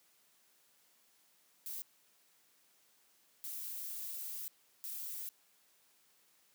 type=noise bursts at uneven times; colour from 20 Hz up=violet; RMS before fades=-43 dBFS; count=3; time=1.66-1.82 / 3.44-4.48 / 4.84-5.29 s; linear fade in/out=0 ms; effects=white hiss -70 dBFS RMS until 6.54 s + high-pass 150 Hz 12 dB/octave